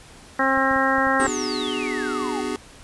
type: harmonic tone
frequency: 267.3 Hz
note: C4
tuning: 37 cents sharp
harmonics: 1 / 2 / 3 / 4 / 5 / 6 / 7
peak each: -25 / -25 / -25 / -25 / -25 / -25 / -25 dBFS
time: 0.39-1.27 s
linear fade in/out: 5 ms
type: clicks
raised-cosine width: 5 ms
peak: -26 dBFS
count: 7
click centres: 0.575 / 0.712 / 0.762 / 0.983 / 1.07 / 1.252 / 1.282 s
type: exponential sweep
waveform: sine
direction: down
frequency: 8890 to 740 Hz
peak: -29 dBFS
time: 1.19-2.42 s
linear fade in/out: 20 ms
type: chord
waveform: square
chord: G# half-diminished seventh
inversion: first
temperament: just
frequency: 249.2 / 299 / 373.8 / 415.3 Hz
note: B3 / D4 / F#4 / G#4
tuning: +16 / +31 / +18 / 0 cents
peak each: -31 dBFS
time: 1.2-2.56 s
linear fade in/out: 0 ms
effects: pink hiss -46 dBFS RMS until 2.83 s + resampled to 24000 Hz